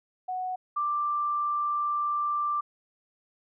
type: tone pair in turn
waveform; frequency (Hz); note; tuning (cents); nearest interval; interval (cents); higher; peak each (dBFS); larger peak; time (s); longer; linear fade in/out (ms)
sine; 739 / 1179.2; F#5 / D6; -2 / +7; minor sixth; 809; second; -29 / -25; second; 0.28-0.56 / 0.76-2.61; second; 10
effects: none